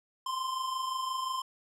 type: tone pair together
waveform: square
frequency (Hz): 1020.8 / 1046.5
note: C6 / C6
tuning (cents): -43 / 0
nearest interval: unison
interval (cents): 43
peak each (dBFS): -40 / -33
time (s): 0.26-1.42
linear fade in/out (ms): 5
effects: low-pass 10000 Hz 12 dB/octave